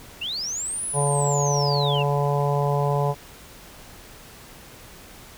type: linear two-way sweep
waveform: sine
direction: up then down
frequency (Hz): 2606 to 10310 to 2606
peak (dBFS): -26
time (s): 0.21-2.03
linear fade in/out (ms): 10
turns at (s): 0.87
type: harmonic tone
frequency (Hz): 143.3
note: D3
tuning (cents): -42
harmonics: 1 / 3 / 4 / 5 / 6 / 7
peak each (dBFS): -22 / -27 / -28 / -29 / -30 / -30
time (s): 0.93-3.15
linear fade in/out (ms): 50
effects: pink hiss -45 dBFS RMS until 5.37 s